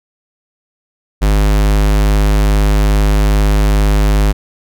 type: tone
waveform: square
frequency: 51.2 Hz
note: G#1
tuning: 24 cents flat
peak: -9 dBFS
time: 1.21-4.33 s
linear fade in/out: 20 ms
effects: none